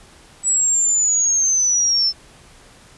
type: linear sweep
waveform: sine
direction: down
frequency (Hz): 7880 to 5274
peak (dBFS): -14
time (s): 0.43-2.13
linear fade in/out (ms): 50
effects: pink hiss -47 dBFS RMS until 2.97 s + resampled to 24000 Hz